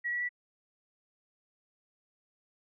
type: tone with pitch steps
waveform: sine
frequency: 1920 / 1937.8 / 1955.8 Hz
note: B6 / B6 / B6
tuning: -49 / -33 / -17 cents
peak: -30 dBFS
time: 0.04-0.292 s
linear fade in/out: 20 ms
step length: 84 ms
effects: none